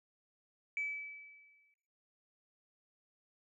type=tone with exponential decay; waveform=sine; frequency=2300 Hz; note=D7; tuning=37 cents flat; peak=-32 dBFS; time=0.77-1.74 s; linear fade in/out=1 ms; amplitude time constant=210 ms; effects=noise-tail reverb RT60 0.7 s tail -20 dB re dry + tanh soft clip ceiling -28 dBFS